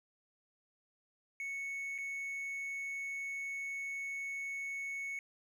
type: tone with dropouts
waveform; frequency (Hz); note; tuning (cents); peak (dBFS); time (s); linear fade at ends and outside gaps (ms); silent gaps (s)
triangle; 2212; C#7; -4; -36; 1.4-5.19; 1; 1.98-1.985
effects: none